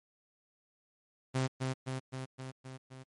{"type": "tone with echo", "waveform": "sawtooth", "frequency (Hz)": 130.81, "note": "C3", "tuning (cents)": 0, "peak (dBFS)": -25, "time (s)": [1.34, 1.48], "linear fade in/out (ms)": 20, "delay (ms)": 260, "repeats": 6, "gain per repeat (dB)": -3, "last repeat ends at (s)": 3.04, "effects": ["MP3 48 kbps"]}